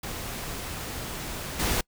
pink noise with level steps, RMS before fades -35 / -26 dBFS, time 0.03-1.81 s, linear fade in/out 5 ms, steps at 1.59 s, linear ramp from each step 10 ms, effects noise-tail reverb RT60 0.1 s tail -26 dB re dry

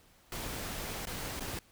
pink noise with dropouts, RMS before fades -39 dBFS, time 0.32-1.59 s, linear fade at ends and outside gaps 2 ms, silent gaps 1.055-1.07 / 1.396-1.406 s, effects pink hiss -63 dBFS RMS until 1.71 s

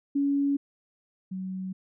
sine tone pair in turn, 281.3 / 187.75 Hz, C#4 / F#3, +26 / +26 cents, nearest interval perfect fifth, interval 700 cents, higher first, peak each -22 / -31 dBFS, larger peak first, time 0.15-0.57 / 1.31-1.73 s, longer neither, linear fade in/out 10 ms, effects none

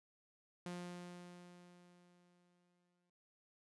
sawtooth tone with exponential decay, 176.8 Hz, F3, 22 cents sharp, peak -39 dBFS, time 0.66-3.1 s, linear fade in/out 2 ms, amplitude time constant 530 ms, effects resampled to 24000 Hz

